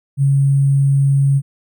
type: tone with sample-and-hold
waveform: sine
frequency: 138.3 Hz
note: C#3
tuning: 4 cents flat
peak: -10 dBFS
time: 0.17-1.42 s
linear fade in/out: 50 ms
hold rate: 8820 Hz
effects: none